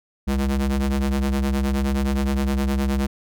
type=ring-modulated tone; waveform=square; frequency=68.9 Hz; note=C#2; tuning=10 cents flat; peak=-17 dBFS; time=0.27-3.07 s; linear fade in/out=10 ms; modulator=133 Hz; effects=none